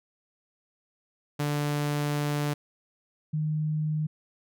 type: tone pair in turn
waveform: sawtooth / sine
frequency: 146.7 / 153.79 Hz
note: D3 / D#3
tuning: -2 / -20 cents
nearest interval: minor second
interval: 82 cents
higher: second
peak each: -22 / -25 dBFS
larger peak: first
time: 1.39-2.54 / 3.33-4.07 s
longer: first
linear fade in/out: 10 ms
effects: none